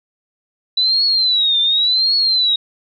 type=tone with vibrato; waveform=sine; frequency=3951 Hz; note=B7; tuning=in tune; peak=-12 dBFS; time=0.77-2.56 s; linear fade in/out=5 ms; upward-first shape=triangle; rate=0.9 Hz; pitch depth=180 cents each way; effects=none